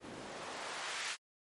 white noise with band-pass filter sweep, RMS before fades -43 dBFS, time 0-1.17 s, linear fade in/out 50 ms, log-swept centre 230 to 2300 Hz, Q 0.81, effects MP3 48 kbps

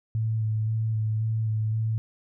sine tone with vibrato, 110 Hz, A2, in tune, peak -23 dBFS, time 0.15-1.98 s, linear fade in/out 0 ms, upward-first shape square, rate 1.9 Hz, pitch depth 16 cents each way, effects none

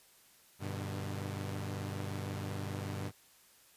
sawtooth chord, G major, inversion none, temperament equal with one note detuned, 98 / 123.47 / 150.35 Hz, G2 / B2 / D3, 0 / 0 / +41 cents, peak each -35 / -40 / -40 dBFS, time 0.59-3.12 s, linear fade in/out 50 ms, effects white hiss -63 dBFS RMS until 3.76 s + resampled to 32000 Hz

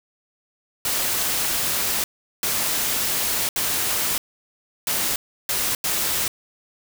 white noise bursts at uneven times, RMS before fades -23 dBFS, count 6, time 0.85-2.04 / 2.43-3.49 / 3.56-4.18 / 4.87-5.16 / 5.49-5.75 / 5.84-6.28 s, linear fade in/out 2 ms, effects none

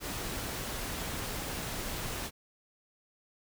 pink noise, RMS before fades -37 dBFS, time 0-2.31 s, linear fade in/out 50 ms, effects none

